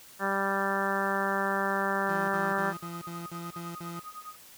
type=harmonic tone; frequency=196 Hz; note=G3; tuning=in tune; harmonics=1 / 2 / 3 / 4 / 5 / 6 / 7 / 8 / 9; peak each=-35 / -35 / -35 / -35 / -35 / -35 / -35 / -35 / -35 dBFS; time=0.19-2.74 s; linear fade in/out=50 ms
type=tone bursts; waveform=30% pulse; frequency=170.3 Hz; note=F3; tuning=43 cents flat; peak=-35 dBFS; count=8; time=2.09-3.995 s; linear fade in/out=2 ms; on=190 ms; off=55 ms
type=tone with tremolo; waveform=sine; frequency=1244.5 Hz; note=D#6; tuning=in tune; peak=-37 dBFS; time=2.32-4.36 s; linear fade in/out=10 ms; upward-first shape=triangle; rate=9.8 Hz; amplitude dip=100%
effects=white hiss -52 dBFS RMS until 4.57 s